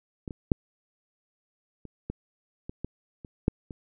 clicks, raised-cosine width 3 ms, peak -22 / -24 / -7 / -29 / -19 / -23 / -19 / -28 / -8 / -26 dBFS, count 10, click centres 0.278 / 0.308 / 0.518 / 1.853 / 2.1 / 2.695 / 2.846 / 3.248 / 3.481 / 3.708 s, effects none

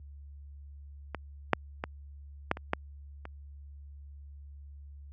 clicks, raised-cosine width 0.5 ms, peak -19 / -6 / -17 / -10 / -25 / -11 / -26 dBFS, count 7, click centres 1.147 / 1.533 / 1.839 / 2.514 / 2.571 / 2.734 / 3.254 s, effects added 71 Hz sine -41 dBFS peak until 5.12 s + high-pass 80 Hz 12 dB/octave

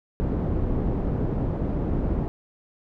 pink low-pass noise, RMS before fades -25 dBFS, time 0.2-2.28 s, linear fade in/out 0 ms, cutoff 440 Hz, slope 12 dB/octave, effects none

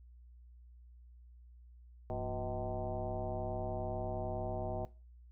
sine tone with frequency modulation, 363.6 Hz, F#4, 30 cents flat, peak -35 dBFS, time 2.1-4.85 s, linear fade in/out 0 ms, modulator 133 Hz, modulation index 3.2, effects noise-tail reverb RT60 0.3 s tail -18 dB re dry + added 60 Hz sine -54 dBFS peak until 5.31 s

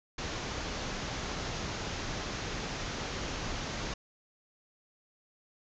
pink low-pass noise, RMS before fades -37 dBFS, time 0.18-3.94 s, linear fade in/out 5 ms, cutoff 6900 Hz, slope 96 dB/octave, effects none

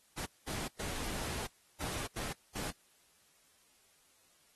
pink noise bursts at uneven times, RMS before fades -40 dBFS, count 6, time 0.17-0.26 / 0.47-0.68 / 0.79-1.47 / 1.8-2.07 / 2.16-2.33 / 2.55-2.71 s, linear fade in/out 10 ms, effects white hiss -68 dBFS RMS until 4.55 s + AAC 32 kbps

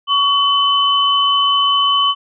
sine tone pair together, 1125 / 3025 Hz, C#6 / F#7, +25 / +38 cents, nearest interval octave + perfect fourth, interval 1713 cents, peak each -14 dBFS, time 0.07-2.15 s, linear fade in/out 50 ms, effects none

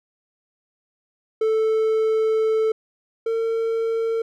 triangle tone pair in turn, 440 / 453.4 Hz, A4 / A#4, 0 / -48 cents, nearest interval minor second, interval 52 cents, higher second, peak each -15 / -18 dBFS, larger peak first, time 1.41-2.72 / 3.26-4.22 s, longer first, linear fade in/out 5 ms, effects none

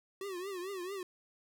square tone with vibrato, 375.4 Hz, F#4, 25 cents sharp, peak -39 dBFS, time 0.21-1.03 s, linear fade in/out 2 ms, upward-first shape triangle, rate 4.5 Hz, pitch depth 150 cents each way, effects none

